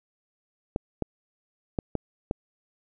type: clicks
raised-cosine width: 2 ms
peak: -13 dBFS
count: 5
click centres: 0.761 / 1.023 / 1.788 / 1.953 / 2.311 s
effects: none